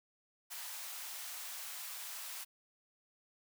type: high-pass noise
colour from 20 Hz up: white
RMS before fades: -45 dBFS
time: 0.5-2.45 s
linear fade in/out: 20 ms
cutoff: 680 Hz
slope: 24 dB/octave
effects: none